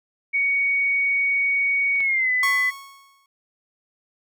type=tone with pitch glide; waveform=sine; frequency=2238 to 2005 Hz; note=C#7 to B6; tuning=+16 to +26 cents; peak=-18 dBFS; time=0.33-2.71 s; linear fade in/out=20 ms; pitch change=-190 cents; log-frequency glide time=1.98-2.31 s
type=clicks; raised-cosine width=0.3 ms; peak=-31 / -22 dBFS; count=2; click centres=1.957 / 2.005 s
type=tone with exponential decay; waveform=sawtooth; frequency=1102 Hz; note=C#6; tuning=11 cents flat; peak=-17 dBFS; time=2.43-3.26 s; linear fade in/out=2 ms; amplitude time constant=180 ms
effects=none